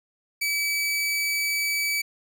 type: tone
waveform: sawtooth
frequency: 2294 Hz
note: D7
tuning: 41 cents flat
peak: -20 dBFS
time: 0.41-2.02 s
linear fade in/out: 10 ms
effects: none